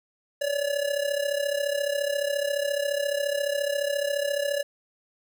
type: tone with amplitude modulation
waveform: square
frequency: 571 Hz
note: D5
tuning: 49 cents flat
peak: -22 dBFS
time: 0.41-4.63 s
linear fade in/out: 10 ms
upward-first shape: sine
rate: 34.4 Hz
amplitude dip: 75%
effects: none